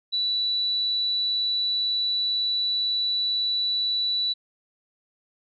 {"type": "tone", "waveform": "sine", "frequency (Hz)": 3951, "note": "B7", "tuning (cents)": 0, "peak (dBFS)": -22, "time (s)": [0.12, 4.34], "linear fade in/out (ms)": 20, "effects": []}